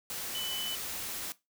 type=tone in noise; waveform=sine; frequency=3000 Hz; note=F#7; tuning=23 cents sharp; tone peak=-34 dBFS; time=0.35-0.75 s; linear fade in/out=0 ms; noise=white; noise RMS=-38 dBFS; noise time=0.1-1.32 s; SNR=+1 dB; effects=noise-tail reverb RT60 0.2 s tail -18 dB re dry